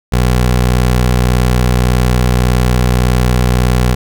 20% pulse tone, 61.74 Hz, B1, in tune, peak -4 dBFS, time 0.12-3.95 s, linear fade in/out 10 ms, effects none

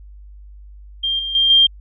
sine tone with level steps, 3190 Hz, G7, 30 cents sharp, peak -17 / -22 / -12 / -8 dBFS, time 1.03-1.67 s, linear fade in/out 10 ms, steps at 1.19 / 1.35 / 1.5 s, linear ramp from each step 2 ms, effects added 50 Hz sine -37 dBFS peak until 1.8 s

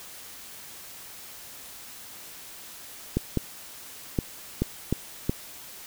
clicks, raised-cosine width 3 ms, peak -10 dBFS, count 6, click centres 3.17 / 3.373 / 4.188 / 4.62 / 4.926 / 5.295 s, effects white hiss -44 dBFS RMS until 5.86 s

